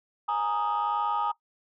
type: chord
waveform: sine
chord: Ab suspended second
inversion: none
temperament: equal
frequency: 830.6 / 932.3 / 1244.5 Hz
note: Ab5 / Bb5 / Eb6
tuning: 0 / 0 / 0 cents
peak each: -28 dBFS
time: 0.28-1.32 s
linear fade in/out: 10 ms
effects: noise-tail reverb RT60 0.1 s tail -18 dB re dry + tanh soft clip ceiling -20 dBFS